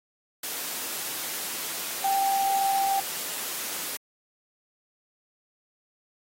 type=tone in noise; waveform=sine; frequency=784 Hz; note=G5; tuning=in tune; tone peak=-22 dBFS; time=2.04-3 s; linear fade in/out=5 ms; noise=white; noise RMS=-33 dBFS; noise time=0.43-3.97 s; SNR=+8 dB; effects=high-pass 200 Hz 12 dB/octave + AAC 48 kbps